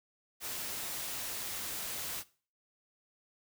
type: noise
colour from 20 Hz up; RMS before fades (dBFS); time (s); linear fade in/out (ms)
white; -39; 0.4-2.24; 50
effects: noise-tail reverb RT60 0.4 s tail -19 dB re dry